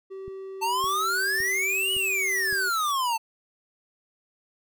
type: tone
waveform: triangle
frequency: 384.8 Hz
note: G4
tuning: 32 cents flat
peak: -33 dBFS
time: 0.1-2.7 s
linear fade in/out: 20 ms
type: click train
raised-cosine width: 5 ms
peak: -31 dBFS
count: 5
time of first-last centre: 0.28-2.527 s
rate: 1.78 Hz
type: exponential two-way sweep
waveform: square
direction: up then down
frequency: 880 to 2960 to 880 Hz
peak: -24 dBFS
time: 0.61-3.18 s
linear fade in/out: 20 ms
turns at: 1.93 s
type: noise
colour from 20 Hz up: blue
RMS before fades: -43 dBFS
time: 0.84-2.92 s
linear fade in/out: 10 ms
effects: none